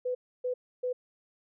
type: tone bursts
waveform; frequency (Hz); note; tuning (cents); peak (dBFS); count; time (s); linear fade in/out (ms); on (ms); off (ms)
sine; 500; B4; +21; -28; 3; 0.05-0.93; 10; 100; 290
effects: none